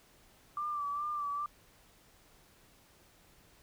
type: tone with vibrato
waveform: sine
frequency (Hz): 1173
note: D6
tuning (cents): -2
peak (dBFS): -33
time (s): 0.57-1.46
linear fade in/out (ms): 2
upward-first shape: sine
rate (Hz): 2.4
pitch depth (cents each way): 43
effects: pink hiss -63 dBFS RMS until 3.62 s